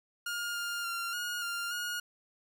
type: tone with pitch steps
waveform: sawtooth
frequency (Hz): 1417 / 1407 / 1383 / 1438 / 1396 / 1438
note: F6 / F6 / F6 / F#6 / F6 / F#6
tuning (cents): +25 / +12 / -17 / -50 / -1 / -50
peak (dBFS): -30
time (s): 0.26-2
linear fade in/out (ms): 5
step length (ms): 290
effects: none